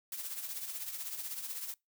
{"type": "noise with tremolo", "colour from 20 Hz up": "blue", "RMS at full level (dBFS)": -38, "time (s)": [0.12, 1.74], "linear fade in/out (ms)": 2, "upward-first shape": "triangle", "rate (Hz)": 16, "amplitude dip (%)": 65, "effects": ["noise-tail reverb RT60 0.2 s tail -24 dB re dry"]}